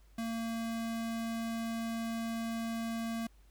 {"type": "tone", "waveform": "square", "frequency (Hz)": 228.2, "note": "A#3", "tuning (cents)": -37, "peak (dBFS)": -35, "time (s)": [0.18, 3.27], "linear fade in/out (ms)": 5, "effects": ["added 50 Hz sine -58 dBFS peak until 3.5 s", "pink hiss -70 dBFS RMS until 3.5 s"]}